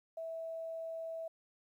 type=tone; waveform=sine; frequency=654 Hz; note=E5; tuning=14 cents flat; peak=-39 dBFS; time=0.17-1.28 s; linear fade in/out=5 ms; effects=12-bit